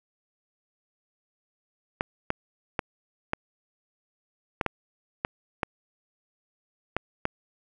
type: clicks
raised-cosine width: 0.5 ms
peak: -10 dBFS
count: 10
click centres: 2.009 / 2.304 / 2.792 / 3.334 / 4.612 / 4.663 / 5.249 / 5.632 / 6.966 / 7.254 s
effects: none